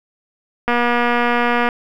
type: click train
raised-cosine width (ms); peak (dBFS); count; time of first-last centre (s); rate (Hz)
0.5; -3; 243; 0.68-1.688; 240
effects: 7-bit